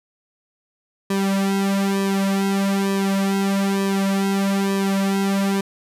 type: tone with flanger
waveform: sawtooth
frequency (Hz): 196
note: G3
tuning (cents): 0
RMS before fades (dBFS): -20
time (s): 1.1-5.61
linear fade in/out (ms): 5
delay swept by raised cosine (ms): 1.4 to 3.4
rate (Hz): 1.1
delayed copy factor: -0.95
effects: resampled to 32000 Hz